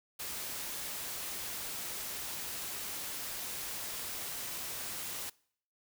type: noise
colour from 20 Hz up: white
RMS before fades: -40 dBFS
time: 0.19-5.3 s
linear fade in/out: 10 ms
effects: noise-tail reverb RT60 0.6 s tail -24 dB re dry